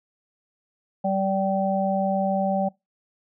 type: harmonic tone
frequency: 193.6 Hz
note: G3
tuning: 21 cents flat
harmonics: 1 / 3 / 4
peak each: -25 / -25 / -25 dBFS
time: 1.04-2.69 s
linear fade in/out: 10 ms
effects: noise-tail reverb RT60 0.2 s tail -23 dB re dry